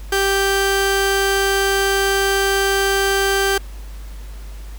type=tone pair together; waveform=sawtooth; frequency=392 / 784 Hz; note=G4 / G5; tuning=0 / 0 cents; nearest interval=octave; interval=1200 cents; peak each=-13 dBFS; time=0.12-3.58 s; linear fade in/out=5 ms; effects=added 50 Hz sine -30 dBFS peak until 4.78 s + pink hiss -45 dBFS RMS until 4.78 s